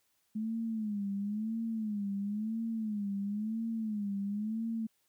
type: tone with vibrato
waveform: sine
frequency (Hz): 212.6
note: G#3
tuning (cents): +41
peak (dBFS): -32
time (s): 0.35-4.87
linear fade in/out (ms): 10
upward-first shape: sine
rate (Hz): 0.98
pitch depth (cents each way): 120
effects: white hiss -75 dBFS RMS until 5.08 s